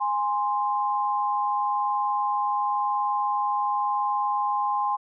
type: tone pair together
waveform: sine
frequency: 825.6 / 1046.5 Hz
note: G#5 / C6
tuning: -10 / 0 cents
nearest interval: major third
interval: 410 cents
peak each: -25 dBFS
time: 0-4.97 s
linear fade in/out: 20 ms
effects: none